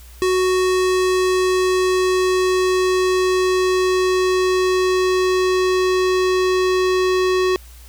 square tone with low-pass filter sweep, 370 Hz, F#4, in tune, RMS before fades -17 dBFS, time 0.22-7.56 s, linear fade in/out 0 ms, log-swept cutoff 9000 to 5300 Hz, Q 0.93, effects added 60 Hz sine -39 dBFS peak until 7.88 s + white hiss -47 dBFS RMS until 7.88 s

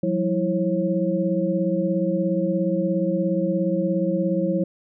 sine tone cluster, 175.1 / 192.1 / 328.7 / 541 Hz, F3 / G3 / E4 / C#5, +5 / -35 / -5 / -42 cents, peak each -25 dBFS, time 0.03-4.64 s, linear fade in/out 5 ms, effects none

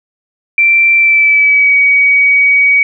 sine tone with pitch glide, 2349 to 2260 Hz, D7 to C#7, 0 to +33 cents, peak -5 dBFS, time 0.58-2.83 s, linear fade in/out 2 ms, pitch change -67 cents, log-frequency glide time 0.95-1.75 s, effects none

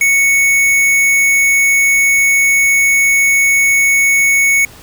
square tone, 2217 Hz, C#7, in tune, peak -9 dBFS, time 0.01-4.65 s, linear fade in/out 2 ms, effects pink hiss -38 dBFS RMS until 4.82 s

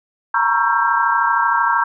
sine tone cluster, 924 / 957 / 1104 / 1347 / 1587 Hz, A#5 / A#5 / C#6 / E6 / G6, -16 / +45 / -7 / +37 / +21 cents, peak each -20 dBFS, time 0.34-1.84 s, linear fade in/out 5 ms, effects none

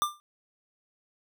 square tone with exponential decay, 1190 Hz, D6, 22 cents sharp, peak -21 dBFS, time 0.02-0.2 s, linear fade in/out 0 ms, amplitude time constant 37 ms, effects none

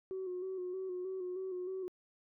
sine tone with vibrato, 370 Hz, F#4, in tune, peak -36 dBFS, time 0.11-1.88 s, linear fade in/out 0 ms, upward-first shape square, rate 3.2 Hz, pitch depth 37 cents each way, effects tanh soft clip ceiling -33 dBFS

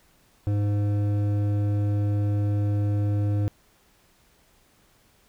sine tone with hard clipping, 102.7 Hz, G#2, 19 cents flat, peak -23 dBFS, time 0.47-3.48 s, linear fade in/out 0 ms, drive 10 dB, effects pink hiss -61 dBFS RMS until 5.28 s

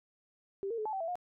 sine tone with pitch steps, 393 / 461.1 / 429.7 / 865 / 770 / 661 / 715 Hz, G4 / A#4 / A4 / A5 / G5 / E5 / F5, +4 / -19 / -41 / -30 / -31 / +5 / +41 cents, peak -33 dBFS, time 0.63-1.155 s, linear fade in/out 0 ms, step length 75 ms, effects none

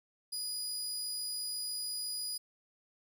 25% pulse tone, 4923 Hz, D#8, 19 cents flat, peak -31 dBFS, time 0.32-2.38 s, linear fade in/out 10 ms, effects none

